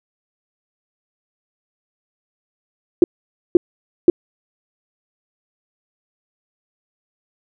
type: tone bursts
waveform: sine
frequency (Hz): 349.2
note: F4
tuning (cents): 0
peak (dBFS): -4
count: 3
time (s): 3.02-4.1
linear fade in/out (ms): 2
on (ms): 20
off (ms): 510
effects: none